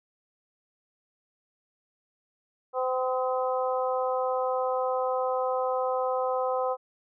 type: harmonic tone with a mistuned harmonic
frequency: 256.7 Hz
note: C4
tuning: 33 cents flat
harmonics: 2 / 3 / 4 / 5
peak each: -27 / -31 / -33 / -35 dBFS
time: 2.73-6.77 s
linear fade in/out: 50 ms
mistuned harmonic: 5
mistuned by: -19 cents
effects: none